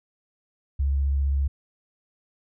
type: tone with vibrato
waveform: sine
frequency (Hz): 69.3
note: C#2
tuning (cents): 0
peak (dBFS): -20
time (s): 0.79-1.48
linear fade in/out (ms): 10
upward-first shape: sine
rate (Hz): 15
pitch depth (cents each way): 20
effects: none